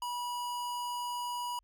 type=tone; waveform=square; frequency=972 Hz; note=B5; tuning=28 cents flat; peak=-35 dBFS; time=0.02-1.59 s; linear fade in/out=2 ms; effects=added 44 Hz sine -69 dBFS peak until 1.63 s